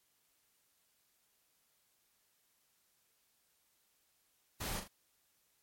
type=noise with echo; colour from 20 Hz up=pink; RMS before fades=-40 dBFS; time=4.6-4.8 s; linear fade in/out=10 ms; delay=40 ms; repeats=2; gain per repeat=-7 dB; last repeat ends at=4.88 s; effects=white hiss -75 dBFS RMS until 5.62 s + MP3 64 kbps